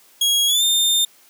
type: tone with pitch glide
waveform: sawtooth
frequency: 3300 to 3620 Hz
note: G#7 to A7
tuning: -12 to +48 cents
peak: -12 dBFS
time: 0.21-1.05 s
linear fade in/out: 5 ms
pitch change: +160 cents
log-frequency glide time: 0.47-0.63 s
effects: white hiss -52 dBFS RMS until 1.29 s + high-pass 200 Hz 12 dB/octave